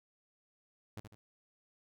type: tone with echo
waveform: sawtooth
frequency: 105.9 Hz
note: G#2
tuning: 34 cents sharp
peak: -38 dBFS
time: 0.97-1 s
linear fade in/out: 0 ms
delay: 75 ms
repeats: 2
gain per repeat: -7 dB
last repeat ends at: 1.15 s
effects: none